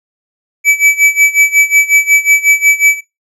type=tone with tremolo; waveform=square; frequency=2300 Hz; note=D7; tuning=37 cents flat; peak=-4 dBFS; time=0.64-3.01 s; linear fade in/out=50 ms; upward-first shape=sine; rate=5.5 Hz; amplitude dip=90%; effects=noise-tail reverb RT60 0.2 s tail -17 dB re dry + low-pass 11000 Hz 12 dB/octave